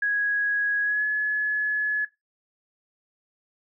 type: tone with pitch glide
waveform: sine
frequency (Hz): 1661.2 to 1703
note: G#6 to G#6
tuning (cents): 0 to +43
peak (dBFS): -21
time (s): 0.02-2.05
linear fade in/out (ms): 5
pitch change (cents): +43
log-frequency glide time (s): 0.82-1.04
effects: noise-tail reverb RT60 0.2 s tail -20 dB re dry